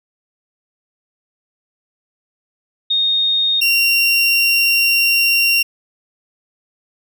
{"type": "tone pair in turn", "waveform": ["sine", "30% pulse"], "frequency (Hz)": [3700, 2757], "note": ["A#7", "F7"], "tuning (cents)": [-14, -23], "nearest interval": "perfect fourth", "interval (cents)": 509, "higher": "first", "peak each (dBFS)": [-13, -9], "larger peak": "second", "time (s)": [[2.9, 3.61], [3.61, 5.63]], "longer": "second", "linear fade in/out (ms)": 10, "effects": []}